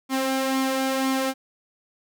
sawtooth tone with flanger, 265.3 Hz, C4, 24 cents sharp, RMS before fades -24 dBFS, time 0.09-1.34 s, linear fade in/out 50 ms, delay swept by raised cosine 0.89 to 2.49 ms, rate 2 Hz, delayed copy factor +0.5, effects none

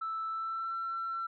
sine tone with pitch glide, 1318.5 to 1347.8 Hz, E6 to E6, 0 to +38 cents, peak -32 dBFS, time 0.01-1.27 s, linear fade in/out 10 ms, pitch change +38 cents, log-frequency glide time 0.29-0.75 s, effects tanh soft clip ceiling -29 dBFS

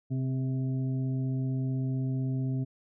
harmonic tone with a mistuned harmonic, 130.81 Hz, C3, in tune, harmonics 1 / 2 / 3 / 5, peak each -28 / -34 / -46 / -50 dBFS, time 0.1-2.65 s, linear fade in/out 20 ms, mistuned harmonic 3, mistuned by +33 cents, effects none

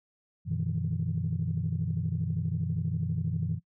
sine tone cluster, 93.9 / 121.4 / 154.3 / 166.7 Hz, F#2 / B2 / D#3 / E3, +26 / -29 / -14 / +20 cents, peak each -33 / -34 / -32 / -32 dBFS, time 0.45-3.6 s, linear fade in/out 50 ms, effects noise-tail reverb RT60 0.1 s tail -21 dB re dry + tanh soft clip ceiling -19 dBFS

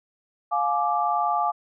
sine chord, D diminished, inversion first, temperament just, 704.8 / 845.8 / 1174.7 Hz, F5 / Ab5 / D6, +16 / +31 / 0 cents, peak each -25 / -25 / -25 dBFS, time 0.51-1.52 s, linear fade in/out 20 ms, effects none

